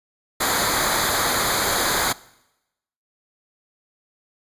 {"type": "noise with comb filter", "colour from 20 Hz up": "pink", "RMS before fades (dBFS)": -21, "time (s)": [0.4, 2.13], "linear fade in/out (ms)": 10, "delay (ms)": 0.36, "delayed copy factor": -0.8, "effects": ["noise-tail reverb RT60 0.9 s tail -21 dB re dry", "resampled to 32000 Hz"]}